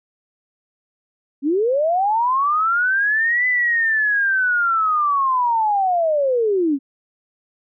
sine linear two-way sweep, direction up then down, 261.6 to 2013 to 261.6 Hz, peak -15 dBFS, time 1.42-6.79 s, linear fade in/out 50 ms, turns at 3.47 s, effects none

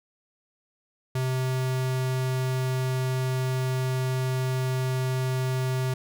square tone, 129.5 Hz, C3, 17 cents flat, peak -25 dBFS, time 1.15-5.94 s, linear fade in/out 5 ms, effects none

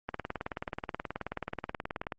click train, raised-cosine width 0.5 ms, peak -19 dBFS, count 39, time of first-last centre 0.09-2.122 s, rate 18.7 Hz, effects Opus 24 kbps

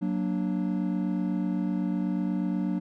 triangle chord, Gb augmented, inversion none, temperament equal, 185 / 233.1 / 293.7 Hz, Gb3 / Bb3 / D4, 0 / 0 / 0 cents, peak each -26 / -30 / -29 dBFS, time 0.01-2.8 s, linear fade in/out 20 ms, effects none

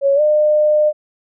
sine tone with pitch glide, 554.4 to 604.6 Hz, C#5 to D#5, 0 to -50 cents, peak -10 dBFS, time 0.01-0.93 s, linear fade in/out 50 ms, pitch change +150 cents, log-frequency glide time 0.15-0.21 s, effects none

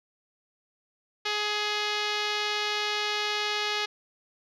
5% pulse tone with low-pass filter, 419 Hz, G#4, 15 cents sharp, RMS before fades -29 dBFS, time 1.25-3.86 s, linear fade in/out 10 ms, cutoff 4600 Hz, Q 1.1, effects none

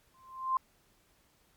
sine tone with exponential growth, 1046.5 Hz, C6, in tune, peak -23 dBFS, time 0.14-0.57 s, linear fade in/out 2 ms, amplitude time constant 92 ms, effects pink hiss -68 dBFS RMS until 1.56 s + MP3 96 kbps

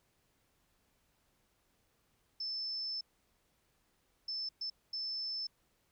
sine tone bursts at uneven times, 5274 Hz, E8, in tune, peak -36 dBFS, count 4, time 2.4-3.01 / 4.28-4.49 / 4.61-4.7 / 4.93-5.47 s, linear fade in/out 5 ms, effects pink hiss -75 dBFS RMS until 5.91 s

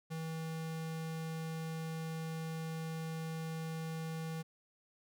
square tone, 161.3 Hz, E3, 37 cents flat, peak -39 dBFS, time 0.1-4.43 s, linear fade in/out 20 ms, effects none

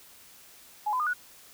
sine tone with pitch steps, 842 / 1012.9 / 1218.6 / 1466 Hz, G#5 / B5 / D#6 / F#6, +24 / +43 / -36 / -16 cents, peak -25 dBFS, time 0.86-1.136 s, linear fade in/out 10 ms, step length 69 ms, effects white hiss -53 dBFS RMS until 1.53 s

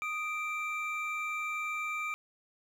triangle tone pair together, 1242.4 / 2349 Hz, D#6 / D7, -3 / 0 cents, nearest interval major seventh, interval 1103 cents, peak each -35 / -33 dBFS, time 0.02-2.14 s, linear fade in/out 0 ms, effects none

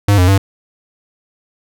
square tone with pitch steps, 101.7 / 90.3 / 97.6 Hz, G#2 / F#2 / G2, -36 / -42 / -7 cents, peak -8 dBFS, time 0.08-0.38 s, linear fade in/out 5 ms, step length 100 ms, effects none

